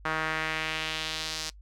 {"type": "tone with band-pass filter sweep", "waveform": "sawtooth", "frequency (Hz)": 157.8, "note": "D#3", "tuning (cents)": 25, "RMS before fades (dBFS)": -32, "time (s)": [0.05, 1.5], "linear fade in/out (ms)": 5, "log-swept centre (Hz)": [1400, 5300], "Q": 1.7, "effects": ["noise-tail reverb RT60 0.1 s tail -21 dB re dry", "added 50 Hz sine -47 dBFS peak until 1.61 s"]}